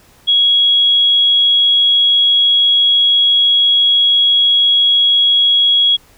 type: tone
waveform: sine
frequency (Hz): 3322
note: G#7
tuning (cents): 0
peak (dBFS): -8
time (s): 0.27-5.97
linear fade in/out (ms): 20
effects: pink hiss -48 dBFS RMS until 6.17 s